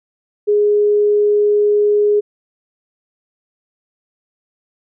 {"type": "tone", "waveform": "sine", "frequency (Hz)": 415.3, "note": "G#4", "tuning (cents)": 0, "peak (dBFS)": -10, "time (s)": [0.47, 2.21], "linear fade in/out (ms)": 20, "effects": []}